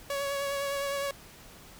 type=tone with vibrato; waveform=sawtooth; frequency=560 Hz; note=C#5; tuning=18 cents sharp; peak=-26 dBFS; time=0.1-1.11 s; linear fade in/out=2 ms; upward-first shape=triangle; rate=9.8 Hz; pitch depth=23 cents each way; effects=pink hiss -51 dBFS RMS until 1.79 s